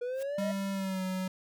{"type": "exponential sweep", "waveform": "triangle", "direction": "up", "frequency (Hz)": [480, 646], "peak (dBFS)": -30, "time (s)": [0.01, 0.52], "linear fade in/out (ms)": 10}
{"type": "noise with exponential growth", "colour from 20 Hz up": "white", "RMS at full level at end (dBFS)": -44, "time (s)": [0.1, 0.23], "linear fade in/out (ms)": 5, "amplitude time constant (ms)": 27}
{"type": "tone with pitch glide", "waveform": "square", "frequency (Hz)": [196, 186.61], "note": ["G3", "F#3"], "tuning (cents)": [0, 15], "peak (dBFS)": -32, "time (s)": [0.38, 1.28], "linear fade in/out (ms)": 5, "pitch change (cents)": -85, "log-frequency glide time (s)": [0.72, 1.03]}
{"effects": []}